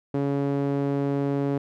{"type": "tone with band-pass filter", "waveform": "sawtooth", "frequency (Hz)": 140.4, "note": "C#3", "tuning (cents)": 22, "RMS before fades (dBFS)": -25, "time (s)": [0.14, 1.58], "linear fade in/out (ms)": 5, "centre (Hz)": 350, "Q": 1.3, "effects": []}